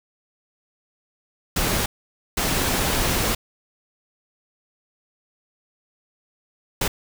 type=noise bursts at uneven times; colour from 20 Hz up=pink; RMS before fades=-22 dBFS; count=3; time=1.56-1.86 / 2.37-3.35 / 6.81-6.88 s; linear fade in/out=5 ms; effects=none